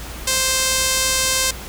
sawtooth tone with band-pass filter, 523.3 Hz, C5, in tune, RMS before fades -19 dBFS, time 0.27-1.51 s, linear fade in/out 5 ms, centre 7400 Hz, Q 0.97, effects added 57 Hz sine -34 dBFS peak until 1.68 s + pink hiss -34 dBFS RMS until 1.68 s

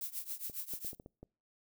violet noise with tremolo, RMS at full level -38 dBFS, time 0.01-0.95 s, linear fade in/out 2 ms, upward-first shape triangle, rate 7.3 Hz, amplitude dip 95%
clicks, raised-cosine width 2 ms, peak -36 dBFS, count 7, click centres 0.498 / 0.737 / 0.848 / 0.931 / 0.999 / 1.061 / 1.23 s
effects noise-tail reverb RT60 0.4 s tail -26 dB re dry

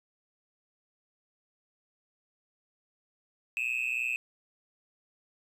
triangle tone with amplitude modulation, 2578 Hz, E7, 39 cents flat, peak -22 dBFS, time 3.57-4.16 s, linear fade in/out 0 ms, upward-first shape sine, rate 123 Hz, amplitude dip 100%, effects tanh soft clip ceiling -21 dBFS

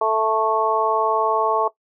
harmonic tone, 220 Hz, A3, in tune, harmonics 2 / 3 / 4 / 5, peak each -22 / -22 / -22 / -22 dBFS, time 0.01-1.68 s, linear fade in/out 5 ms, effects noise-tail reverb RT60 0.1 s tail -17 dB re dry

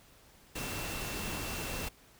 sine tone in noise, 2697 Hz, E7, 39 cents sharp, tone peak -45 dBFS, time 0.55-1.89 s, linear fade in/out 10 ms, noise pink, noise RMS -38 dBFS, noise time 0.55-1.89 s, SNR -10 dB, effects pink hiss -60 dBFS RMS until 2.19 s

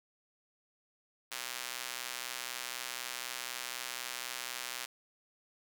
square tone with high-pass filter, 62 Hz, B1, 7 cents sharp, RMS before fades -41 dBFS, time 1.31-4.86 s, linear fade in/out 10 ms, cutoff 1800 Hz, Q 0.52, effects none

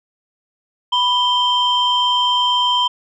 sine tone pair together, 987.8 / 3138 Hz, B5 / G7, 0 / +1 cents, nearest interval octave + minor sixth, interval 2001 cents, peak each -15 dBFS, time 0.92-2.88 s, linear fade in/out 10 ms, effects tanh soft clip ceiling -8 dBFS

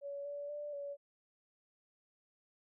sine tone with pitch steps, 565 / 575 / 588 / 568 Hz, C#5 / D5 / D5 / C#5, +33 / -37 / +2 / +42 cents, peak -40 dBFS, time 0.01-0.97 s, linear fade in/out 50 ms, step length 240 ms, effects none

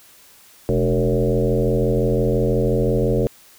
sine tone with frequency modulation, 293.7 Hz, D4, in tune, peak -15 dBFS, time 0.69-3.27 s, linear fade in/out 0 ms, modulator 85.8 Hz, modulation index 3, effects white hiss -49 dBFS RMS until 3.58 s

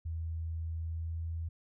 sine tone with pitch glide, 81.6 to 82.36 Hz, E2 to E2, -17 to -1 cents, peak -34 dBFS, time 0.05-1.49 s, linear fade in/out 10 ms, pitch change +16 cents, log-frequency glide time 0.76-1.26 s, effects none

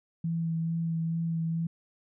sine tone with vibrato, 164.81 Hz, E3, in tune, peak -27 dBFS, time 0.24-1.67 s, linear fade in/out 5 ms, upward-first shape sine, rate 2.3 Hz, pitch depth 15 cents each way, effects none

